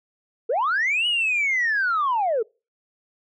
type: linear two-way sweep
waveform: sine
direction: up then down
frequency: 414.4 to 2954 to 414.4 Hz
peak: -18 dBFS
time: 0.49-2.43 s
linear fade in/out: 10 ms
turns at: 1.07 s
effects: noise-tail reverb RT60 0.3 s tail -26 dB re dry + tanh soft clip ceiling -16 dBFS